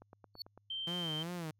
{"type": "click train", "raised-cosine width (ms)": 1, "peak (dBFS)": -39, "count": 6, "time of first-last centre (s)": [0.02, 0.576], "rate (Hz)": 8.99}
{"type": "tone with exponential growth", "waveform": "triangle", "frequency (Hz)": 4435, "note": "C#8", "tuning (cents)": 0, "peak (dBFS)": -34, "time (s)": [0.34, 0.42], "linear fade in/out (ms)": 2, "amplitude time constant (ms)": 16}
{"type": "tone", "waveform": "sine", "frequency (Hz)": 3130, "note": "G7", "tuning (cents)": -3, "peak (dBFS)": -37, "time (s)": [0.7, 1.23], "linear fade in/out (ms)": 5}
{"type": "tone with vibrato", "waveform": "sawtooth", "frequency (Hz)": 165.5, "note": "E3", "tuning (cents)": 7, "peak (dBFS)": -35, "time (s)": [0.87, 1.51], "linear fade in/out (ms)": 5, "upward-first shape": "sine", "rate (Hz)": 2.7, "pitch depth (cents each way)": 130}
{"effects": ["added 102 Hz sine -70 dBFS peak until 1.59 s"]}